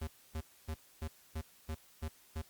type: tone bursts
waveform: square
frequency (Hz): 78.7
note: D#2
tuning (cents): +20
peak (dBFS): -37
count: 8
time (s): 0.01-2.42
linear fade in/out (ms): 10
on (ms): 65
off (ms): 270
effects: white hiss -63 dBFS RMS until 2.49 s + Opus 48 kbps